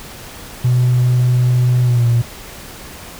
triangle tone with pitch glide, 124.3 to 118.55 Hz, B2 to A#2, +12 to +30 cents, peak -7 dBFS, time 0.64-2.22 s, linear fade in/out 10 ms, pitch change -82 cents, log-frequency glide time 1.83-2.06 s, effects tanh soft clip ceiling -6 dBFS + pink hiss -34 dBFS RMS until 3.19 s

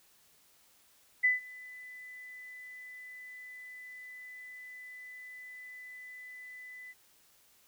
sine tone with ADSR envelope, 2000 Hz, B6, 21 cents sharp, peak -21 dBFS, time 1.23-6.94 s, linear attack 18 ms, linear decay 150 ms, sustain -24 dB, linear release 35 ms, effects white hiss -65 dBFS RMS until 7.67 s

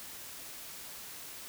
silence, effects white hiss -46 dBFS RMS until 1.48 s

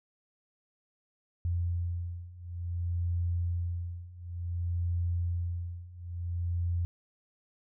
sine beating tone pair, 86.4 / 86.96 Hz, F2 / F2, -18 / -7 cents, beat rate 0.56 Hz, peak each -34 / -32 dBFS, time 1.45-6.85 s, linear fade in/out 0 ms, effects none

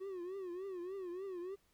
triangle tone with vibrato, 370 Hz, F#4, in tune, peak -39 dBFS, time 0-1.56 s, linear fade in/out 20 ms, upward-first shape triangle, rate 3.4 Hz, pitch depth 140 cents each way, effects pink hiss -74 dBFS RMS until 1.73 s

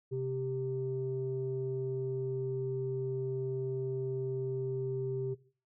sine tone pair together, 130.81 / 392 Hz, C3 / G4, 0 / 0 cents, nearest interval octave + perfect fifth, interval 1900 cents, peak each -35 / -34 dBFS, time 0.11-5.35 s, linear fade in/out 20 ms, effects noise-tail reverb RT60 0.4 s tail -17 dB re dry + tanh soft clip ceiling -25 dBFS

